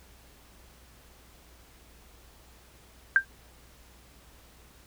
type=tone with exponential decay; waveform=sine; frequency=1582 Hz; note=G6; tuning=15 cents sharp; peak=-12 dBFS; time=3.16-3.25 s; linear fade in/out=1 ms; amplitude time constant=18 ms; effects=added 60 Hz sine -57 dBFS peak until 4.86 s + pink hiss -57 dBFS RMS until 4.86 s